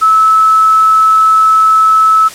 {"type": "tone", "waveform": "sine", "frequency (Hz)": 1302, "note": "E6", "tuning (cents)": -22, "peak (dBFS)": -4, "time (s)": [0.01, 2.29], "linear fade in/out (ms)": 20, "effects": ["white hiss -29 dBFS RMS until 2.34 s", "low-pass 10000 Hz 12 dB/octave"]}